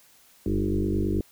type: tone with frequency modulation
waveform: sine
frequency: 200 Hz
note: G3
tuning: 35 cents sharp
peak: -22 dBFS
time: 0.46-1.21 s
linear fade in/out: 2 ms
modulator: 49.4 Hz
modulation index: 3.8
effects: white hiss -57 dBFS RMS until 1.31 s